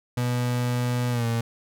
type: tone with pitch glide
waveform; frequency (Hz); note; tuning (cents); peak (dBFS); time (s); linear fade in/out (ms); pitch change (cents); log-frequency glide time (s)
35% pulse; 122.8 to 115.91; B2 to A#2; -9 to -9; -21; 0.17-1.41; 5; -100; 1.1-1.26
effects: none